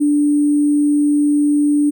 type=tone with sample-and-hold; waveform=sine; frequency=293 Hz; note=D4; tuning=4 cents flat; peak=-11 dBFS; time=0-1.91 s; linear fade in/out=20 ms; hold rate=8820 Hz; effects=none